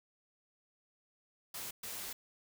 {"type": "noise bursts at uneven times", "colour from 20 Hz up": "white", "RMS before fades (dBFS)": -43, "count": 2, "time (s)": [[1.54, 1.71], [1.83, 2.13]], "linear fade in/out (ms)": 5, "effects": []}